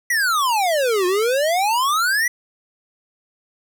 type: exponential two-way sweep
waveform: square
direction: down then up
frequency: 1992 to 352.4 to 1992 Hz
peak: -17 dBFS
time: 0.1-2.28 s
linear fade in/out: 5 ms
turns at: 1.06 s
effects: none